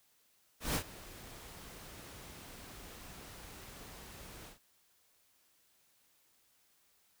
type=noise with ADSR envelope; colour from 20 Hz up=pink; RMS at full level=-32 dBFS; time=0.6-4.59 s; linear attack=150 ms; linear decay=79 ms; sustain=-19 dB; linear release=130 ms; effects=white hiss -71 dBFS RMS until 7.2 s